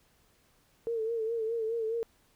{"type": "tone with vibrato", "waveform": "sine", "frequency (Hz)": 452.2, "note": "A4", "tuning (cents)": 47, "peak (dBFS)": -29, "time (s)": [0.87, 2.03], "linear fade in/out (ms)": 0, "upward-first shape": "sine", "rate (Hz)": 4.8, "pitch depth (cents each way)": 58, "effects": ["pink hiss -67 dBFS RMS until 2.35 s"]}